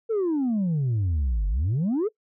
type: exponential two-way sweep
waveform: sine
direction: down then up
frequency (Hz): 466.2 to 46.25 to 466.2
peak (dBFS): -19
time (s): 0.09-2.09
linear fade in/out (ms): 20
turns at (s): 1.48
effects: noise-tail reverb RT60 0.1 s tail -23 dB re dry + tanh soft clip ceiling -20 dBFS